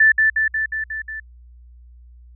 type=tone with echo; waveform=sine; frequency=1760 Hz; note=A6; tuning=in tune; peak=-9 dBFS; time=0-0.12 s; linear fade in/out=5 ms; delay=180 ms; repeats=6; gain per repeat=-3 dB; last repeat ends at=1.2 s; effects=added 60 Hz sine -42 dBFS peak until 2.35 s